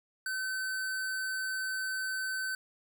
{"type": "tone", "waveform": "square", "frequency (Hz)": 1529, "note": "G6", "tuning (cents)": -44, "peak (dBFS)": -33, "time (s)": [0.26, 2.55], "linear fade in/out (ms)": 2, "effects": []}